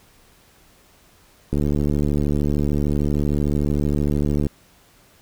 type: click train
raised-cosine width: 3 ms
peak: -9 dBFS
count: 216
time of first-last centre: 1.53-4.467 s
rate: 73.2 Hz
effects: pink hiss -54 dBFS RMS until 5.21 s